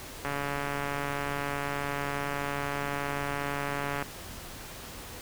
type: click train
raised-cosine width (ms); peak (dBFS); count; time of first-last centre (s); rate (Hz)
0.5; -17; 537; 0.25-4.025; 142
effects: pink hiss -43 dBFS RMS until 5.21 s